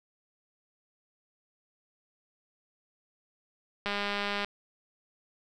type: click train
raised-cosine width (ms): 0.3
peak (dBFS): -16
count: 120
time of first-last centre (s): 3.86-4.446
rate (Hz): 203
effects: none